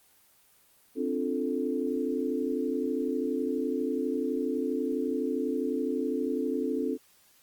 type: chord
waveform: sine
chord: D minor seventh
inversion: third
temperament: equal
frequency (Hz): 261.6 / 293.7 / 349.2 / 440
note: C4 / D4 / F4 / A4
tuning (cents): 0 / 0 / 0 / 0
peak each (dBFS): -31 / -33 / -35 / -32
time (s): 0.95-6.98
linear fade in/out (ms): 50
effects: white hiss -62 dBFS RMS until 7.42 s + Opus 24 kbps